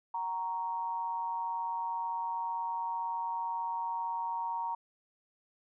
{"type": "tone with amplitude modulation", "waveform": "sine", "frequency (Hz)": 932.3, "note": "A#5", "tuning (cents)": 0, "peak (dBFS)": -29, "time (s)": [0.14, 4.75], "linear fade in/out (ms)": 5, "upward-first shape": "sine", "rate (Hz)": 178, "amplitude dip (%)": 65, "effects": []}